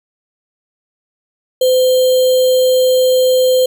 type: tone with sample-and-hold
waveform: sine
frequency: 511 Hz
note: C5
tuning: 41 cents flat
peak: -8 dBFS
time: 1.61-3.66 s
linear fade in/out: 5 ms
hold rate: 3675 Hz
effects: none